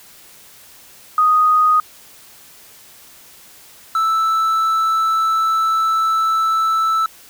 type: tone pair in turn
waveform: sine / triangle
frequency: 1244.5 / 1318.2 Hz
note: D#6 / E6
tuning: 0 / 0 cents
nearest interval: minor second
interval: 100 cents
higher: second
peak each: -10 / -12 dBFS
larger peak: first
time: 1.18-1.8 / 3.95-7.06 s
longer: second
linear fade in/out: 2 ms
effects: white hiss -44 dBFS RMS until 7.29 s